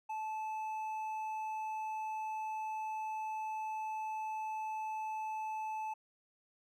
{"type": "tone with hard clipping", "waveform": "triangle", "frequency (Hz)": 870, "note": "A5", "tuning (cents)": -20, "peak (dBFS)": -38, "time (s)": [0.09, 5.94], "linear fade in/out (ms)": 10, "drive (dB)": 8, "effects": []}